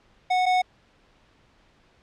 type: tone pair in turn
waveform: square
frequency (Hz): 735 / 735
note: F#5 / F#5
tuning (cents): -12 / -12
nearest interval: unison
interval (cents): 0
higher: neither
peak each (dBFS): -20 / -19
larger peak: second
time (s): 0.3-0.46 / 0.46-0.62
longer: neither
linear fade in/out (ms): 10
effects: pink hiss -60 dBFS RMS until 2.02 s + low-pass 4000 Hz 12 dB/octave